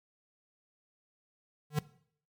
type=tone with exponential growth; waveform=square; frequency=150 Hz; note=D3; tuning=37 cents sharp; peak=-24 dBFS; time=1.7-1.79 s; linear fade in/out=5 ms; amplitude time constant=19 ms; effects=noise-tail reverb RT60 0.6 s tail -19 dB re dry + MP3 96 kbps